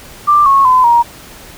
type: tone with pitch steps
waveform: sine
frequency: 1182 / 1096.5 / 1017.2 / 943.6 Hz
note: D6 / C#6 / C6 / A#5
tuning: +11 / -19 / -49 / +21 cents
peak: -5 dBFS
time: 0.27-1.03 s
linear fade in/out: 20 ms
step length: 190 ms
effects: pink hiss -35 dBFS RMS until 1.57 s